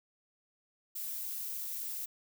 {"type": "noise", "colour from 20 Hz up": "violet", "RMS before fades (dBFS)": -39, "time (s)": [0.95, 2.06], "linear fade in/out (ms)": 10, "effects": []}